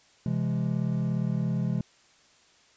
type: chord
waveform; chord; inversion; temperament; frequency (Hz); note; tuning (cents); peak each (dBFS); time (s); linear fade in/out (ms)
triangle; C augmented; none; equal with one note detuned; 130.81 / 168.28 / 207.7; C3 / E3 / G#3; 0 / +36 / 0; -27 / -27 / -29; 0.26-1.81; 2
effects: white hiss -60 dBFS RMS until 2.76 s + resampled to 16000 Hz